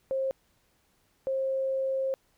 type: tone pair in turn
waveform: sine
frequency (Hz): 533 / 533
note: C5 / C5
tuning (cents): +32 / +32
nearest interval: unison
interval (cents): 0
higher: neither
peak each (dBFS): -26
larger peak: neither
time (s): 0.11-0.31 / 1.27-2.14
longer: second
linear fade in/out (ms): 0
effects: pink hiss -69 dBFS RMS until 2.37 s